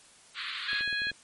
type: band-pass noise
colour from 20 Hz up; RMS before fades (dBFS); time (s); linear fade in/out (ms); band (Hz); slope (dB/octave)
white; -37; 0.34-0.84; 50; 1100 to 4400; 96
type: harmonic tone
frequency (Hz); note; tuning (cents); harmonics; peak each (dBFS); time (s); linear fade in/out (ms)
830.6; G#5; 0; 2 / 3 / 4 / 5; -30 / -37 / -38 / -36; 0.68-1.11; 5
type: clicks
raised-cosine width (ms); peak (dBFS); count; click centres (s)
2; -34; 7; 0.731 / 0.809 / 0.877 / 0.928 / 1.019 / 1.07 / 1.116
effects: white hiss -56 dBFS RMS until 1.23 s + MP3 48 kbps